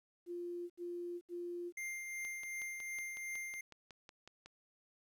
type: tone bursts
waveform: sine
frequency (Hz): 349.2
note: F4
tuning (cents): 0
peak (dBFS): -40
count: 3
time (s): 0.26-1.726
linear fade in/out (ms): 50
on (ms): 440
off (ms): 73
type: tone with tremolo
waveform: square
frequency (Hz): 2100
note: C7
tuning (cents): +6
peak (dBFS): -40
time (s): 1.77-3.61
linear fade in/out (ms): 5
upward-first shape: triangle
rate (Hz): 2.7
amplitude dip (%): 40
type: click train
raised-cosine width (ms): 0.2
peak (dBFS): -36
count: 13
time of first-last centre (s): 2.25-4.46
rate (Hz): 5.43
effects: resampled to 32000 Hz + 12-bit